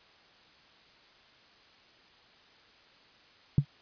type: tone with exponential decay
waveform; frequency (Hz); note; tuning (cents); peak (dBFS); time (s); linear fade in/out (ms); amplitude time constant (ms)
sine; 141.2; C#3; +32; -14; 3.58-3.65; 2; 15
effects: white hiss -59 dBFS RMS until 3.81 s + resampled to 11025 Hz